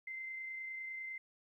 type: tone with amplitude modulation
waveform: sine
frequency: 2077 Hz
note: C7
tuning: 13 cents flat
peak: -40 dBFS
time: 0.07-1.18 s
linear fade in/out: 5 ms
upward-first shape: sine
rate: 29.9 Hz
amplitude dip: 25%
effects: 13-bit